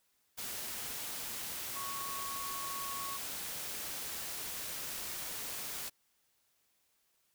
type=tone in noise; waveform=sine; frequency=1108.7 Hz; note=C#6; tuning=in tune; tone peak=-41 dBFS; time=1.75-3.18 s; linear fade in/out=20 ms; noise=white; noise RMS=-41 dBFS; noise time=0.37-5.9 s; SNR=-3 dB; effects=white hiss -75 dBFS RMS until 7.34 s